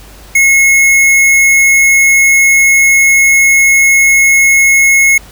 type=tone; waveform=square; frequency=2174 Hz; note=C#7; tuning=34 cents flat; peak=-5 dBFS; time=0.35-5.18 s; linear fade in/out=5 ms; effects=added 50 Hz sine -35 dBFS peak until 5.31 s + pink hiss -37 dBFS RMS until 5.31 s